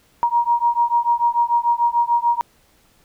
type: beating tone pair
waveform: sine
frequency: 943 / 949.8 Hz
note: A#5 / A#5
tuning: +20 / +32 cents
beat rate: 6.8 Hz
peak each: -18 dBFS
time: 0.23-2.41 s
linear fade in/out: 0 ms
effects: pink hiss -57 dBFS RMS until 3.04 s